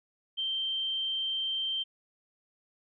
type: tone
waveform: sine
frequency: 3136 Hz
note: G7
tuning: in tune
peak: -29 dBFS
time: 0.37-1.84 s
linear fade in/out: 20 ms
effects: none